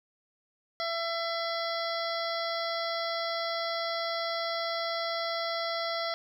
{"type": "harmonic tone with a mistuned harmonic", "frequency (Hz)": 670, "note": "E5", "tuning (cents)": 28, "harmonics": [1, 2, 3, 5, 6, 7, 8], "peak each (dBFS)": [-33, -36, -38, -40, -41, -41, -42], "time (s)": [0.8, 6.14], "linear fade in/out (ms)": 0, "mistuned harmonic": 6, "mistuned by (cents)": 49, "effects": ["10-bit"]}